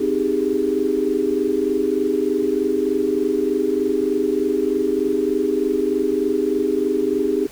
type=chord; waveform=sine; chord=Ab major seventh; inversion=first; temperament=equal; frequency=261.6 / 311.1 / 392 / 415.3 Hz; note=C4 / Eb4 / G4 / Ab4; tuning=0 / 0 / 0 / 0 cents; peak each=-25 / -23 / -21 / -22 dBFS; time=0-7.47 s; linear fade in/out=10 ms; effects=pink hiss -43 dBFS RMS until 7.51 s